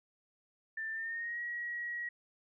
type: tone with pitch glide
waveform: sine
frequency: 1780 to 1907.8 Hz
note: A6 to A#6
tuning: +20 to +40 cents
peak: -36 dBFS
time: 0.77-2.09 s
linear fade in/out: 5 ms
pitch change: +120 cents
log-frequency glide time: 0.92-1.41 s
effects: none